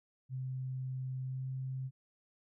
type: tone with pitch glide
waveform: sine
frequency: 130 to 131.28 Hz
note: C3 to C3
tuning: -11 to +6 cents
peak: -36 dBFS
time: 0.29-1.91 s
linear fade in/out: 50 ms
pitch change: +17 cents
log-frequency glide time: 1.23-1.47 s
effects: none